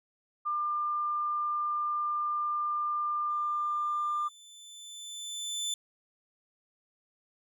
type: tone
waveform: sine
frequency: 1197 Hz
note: D6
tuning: 33 cents sharp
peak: -28 dBFS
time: 0.45-4.29 s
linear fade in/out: 20 ms
type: tone with exponential growth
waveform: 25% pulse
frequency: 3520 Hz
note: A7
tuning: in tune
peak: -26 dBFS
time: 3.3-5.74 s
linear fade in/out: 2 ms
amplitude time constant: 530 ms
effects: none